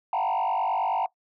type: tone with frequency modulation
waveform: sine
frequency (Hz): 830.6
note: G#5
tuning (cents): 0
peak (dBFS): -21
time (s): 0.13-1.06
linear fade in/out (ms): 2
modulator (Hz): 49.3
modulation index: 2.6
effects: noise-tail reverb RT60 0.1 s tail -18 dB re dry + tanh soft clip ceiling -21 dBFS